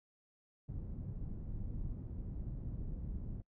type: low-pass noise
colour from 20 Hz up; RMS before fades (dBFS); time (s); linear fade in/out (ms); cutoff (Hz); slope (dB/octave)
pink; -42; 0.68-3.42; 10; 170; 12
effects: noise-tail reverb RT60 0.1 s tail -23 dB re dry